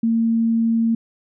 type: tone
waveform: sine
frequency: 228 Hz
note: A#3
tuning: 38 cents flat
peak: -15 dBFS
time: 0.03-0.95 s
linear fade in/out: 5 ms
effects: none